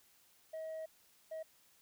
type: tone bursts at uneven times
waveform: sine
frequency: 637 Hz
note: D#5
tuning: 41 cents sharp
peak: -38 dBFS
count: 2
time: 0.53-0.86 / 1.31-1.43 s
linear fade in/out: 10 ms
effects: tanh soft clip ceiling -40 dBFS + white hiss -68 dBFS RMS until 1.81 s